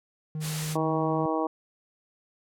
triangle tone, 155 Hz, D#3, 6 cents flat, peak -28 dBFS, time 0.35-1.26 s, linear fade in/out 2 ms
white low-pass noise, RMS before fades -37 dBFS, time 0.4-0.77 s, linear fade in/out 50 ms, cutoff 11000 Hz, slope 24 dB/octave
harmonic tone, 159 Hz, D#3, 38 cents sharp, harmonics 2 / 3 / 4 / 5 / 6 / 7, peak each -29 / -31 / -32 / -33 / -34 / -34 dBFS, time 0.75-1.47 s, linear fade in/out 5 ms
effects none

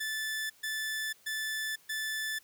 sawtooth tone bursts, 1750 Hz, A6, 10 cents flat, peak -29 dBFS, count 4, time 0-2.39 s, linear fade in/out 10 ms, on 500 ms, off 130 ms, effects white hiss -62 dBFS RMS until 2.43 s

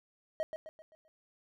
triangle tone with echo, 630 Hz, D#5, 21 cents sharp, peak -28 dBFS, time 0.4-0.43 s, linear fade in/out 0 ms, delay 130 ms, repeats 5, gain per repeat -7 dB, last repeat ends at 1.08 s, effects none

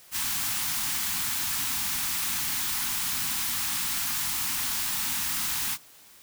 white band-stop noise, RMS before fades -29 dBFS, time 0.11-5.78 s, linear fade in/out 50 ms, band 300 to 790 Hz, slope 48 dB/octave, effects white hiss -53 dBFS RMS until 6.22 s

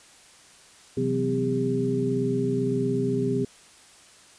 sine tone cluster, 128.7 / 164.6 / 186.3 / 254.3 / 401.7 Hz, C3 / E3 / F#3 / C4 / G4, -28 / -2 / +12 / -49 / +42 cents, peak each -29 / -35 / -32 / -27 / -26 dBFS, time 0.97-3.45 s, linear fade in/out 5 ms, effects white hiss -52 dBFS RMS until 4.38 s + resampled to 22050 Hz

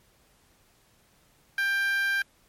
10% pulse tone with high-pass filter, 792 Hz, G5, 18 cents sharp, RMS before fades -26 dBFS, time 1.58-2.22 s, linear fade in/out 2 ms, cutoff 1600 Hz, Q 7.2, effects pink hiss -63 dBFS RMS until 2.48 s + MP3 64 kbps

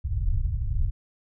pink low-pass noise, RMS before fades -25 dBFS, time 0.04-0.91 s, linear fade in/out 10 ms, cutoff 120 Hz, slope 48 dB/octave, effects none

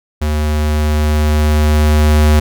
square tone with level ramp, 75.7 Hz, D#2, 47 cents flat, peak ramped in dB -14 to -7 dBFS, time 0.21-2.4 s, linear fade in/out 10 ms, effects none

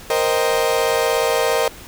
35% pulse chord, C minor seventh, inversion third, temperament equal, 466.2 / 523.3 / 622.3 / 784 Hz, Bb4 / C5 / Eb5 / G5, 0 / 0 / 0 / 0 cents, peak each -18 / -20 / -20 / -24 dBFS, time 0.1-1.68 s, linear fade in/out 2 ms, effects pink hiss -39 dBFS RMS until 1.87 s

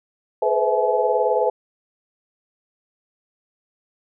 sine tone cluster, 424.8 / 494.1 / 513 / 655 / 853 Hz, G#4 / B4 / C5 / E5 / G#5, +39 / +1 / -34 / -11 / +46 cents, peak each -23 dBFS, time 0.42-1.5 s, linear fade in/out 5 ms, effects none

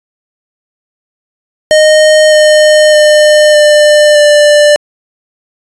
square tone with pitch steps, 617 / 610.6 / 604.3 / 598.1 / 591.9 Hz, D#5 / D#5 / D5 / D5 / D5, -15 / -33 / +49 / +31 / +13 cents, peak -3 dBFS, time 1.71-4.76 s, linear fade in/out 0 ms, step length 610 ms, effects resampled to 22050 Hz

